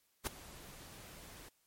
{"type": "noise with ADSR envelope", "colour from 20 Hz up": "pink", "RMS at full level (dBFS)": -34, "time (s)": [0.24, 1.49], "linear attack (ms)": 30, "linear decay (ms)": 4, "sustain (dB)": -19, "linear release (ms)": 6, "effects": ["white hiss -75 dBFS RMS until 1.66 s", "MP3 64 kbps"]}